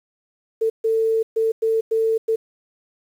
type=tone bursts at uneven times; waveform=sine; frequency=446.9 Hz; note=A4; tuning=27 cents sharp; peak=-16 dBFS; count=6; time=0.61-0.7 / 0.84-1.23 / 1.36-1.52 / 1.62-1.81 / 1.91-2.18 / 2.28-2.36 s; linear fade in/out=10 ms; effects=8-bit